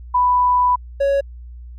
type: tone pair in turn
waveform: sine / triangle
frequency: 991 / 556.2 Hz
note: B5 / C#5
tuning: +6 / +6 cents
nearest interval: minor seventh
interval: 1000 cents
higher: first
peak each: -12 dBFS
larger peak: neither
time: 0.14-0.76 / 1-1.21 s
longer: first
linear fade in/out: 10 ms
effects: added 60 Hz sine -33 dBFS peak until 1.78 s